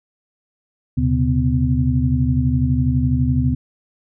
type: tone cluster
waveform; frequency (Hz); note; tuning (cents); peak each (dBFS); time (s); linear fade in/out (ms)
sine; 75.7 / 124.2 / 136.2 / 251.1; D#2 / B2 / C#3 / B3; -47 / +10 / -30 / +29; -20; 0.97-3.55; 10
effects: none